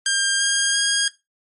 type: tone with pitch steps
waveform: 10% pulse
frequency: 1600 / 1613.9 / 1628 Hz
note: G6 / G6 / G#6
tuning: +35 / +50 / -35 cents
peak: -8 dBFS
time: 0.06-1.08 s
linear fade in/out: 2 ms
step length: 340 ms
effects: noise-tail reverb RT60 0.2 s tail -17 dB re dry + MP3 48 kbps